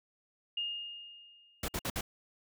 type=tone with exponential decay; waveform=sine; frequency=2836 Hz; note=F7; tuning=26 cents sharp; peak=-31 dBFS; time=0.57-1.82 s; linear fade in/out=5 ms; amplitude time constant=270 ms
type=noise bursts; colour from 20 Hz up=pink; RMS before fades=-35 dBFS; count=4; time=1.63-2.01 s; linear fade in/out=5 ms; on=53 ms; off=56 ms
effects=none